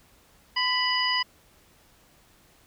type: harmonic tone with a mistuned harmonic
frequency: 987.8 Hz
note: B5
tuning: in tune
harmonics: 1 / 2 / 3 / 5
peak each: -28 / -28 / -28 / -28 dBFS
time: 0.56-1.23 s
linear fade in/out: 10 ms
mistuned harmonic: 1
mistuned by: +42 cents
effects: pink hiss -59 dBFS RMS until 2.66 s